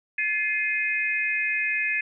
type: tone cluster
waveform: sine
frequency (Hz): 1728 / 2107 / 2508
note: A6 / C7 / D#7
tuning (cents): -32 / +12 / +13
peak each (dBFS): -28 / -28 / -26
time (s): 0.18-2.01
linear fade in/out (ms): 5
effects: none